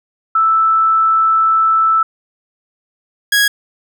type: tone pair in turn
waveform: sine / sawtooth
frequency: 1318.5 / 1655.5 Hz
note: E6 / G#6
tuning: 0 / -6 cents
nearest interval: major third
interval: 394 cents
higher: second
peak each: -9 / -6 dBFS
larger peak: second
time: 0.35-2.03 / 3.32-3.48 s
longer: first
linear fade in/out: 5 ms
effects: none